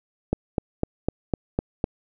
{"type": "click train", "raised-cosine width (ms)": 2, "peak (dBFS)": -8, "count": 7, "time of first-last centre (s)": [0.33, 1.841], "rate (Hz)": 3.97, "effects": []}